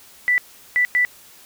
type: tone bursts at uneven times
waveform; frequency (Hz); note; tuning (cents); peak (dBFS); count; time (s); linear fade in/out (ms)
sine; 1975.5; B6; 0; -14; 3; 0.28-0.38 / 0.76-0.85 / 0.95-1.05; 0
effects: white hiss -47 dBFS RMS until 1.45 s